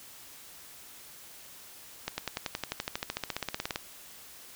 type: accelerating click train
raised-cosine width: 0.2 ms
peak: -14 dBFS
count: 24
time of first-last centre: 2.08-3.759 s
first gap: 100 ms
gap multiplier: 0.97
effects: white hiss -50 dBFS RMS until 4.55 s